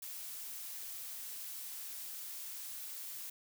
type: noise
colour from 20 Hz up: blue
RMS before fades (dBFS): -45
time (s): 0.02-3.3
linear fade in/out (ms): 5
effects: none